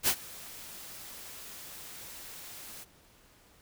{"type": "noise with ADSR envelope", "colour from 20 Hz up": "white", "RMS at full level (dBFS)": -24, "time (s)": [0.03, 2.85], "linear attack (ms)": 49, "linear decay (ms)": 70, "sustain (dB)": -22, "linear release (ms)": 26, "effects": ["pink hiss -61 dBFS RMS until 3.61 s"]}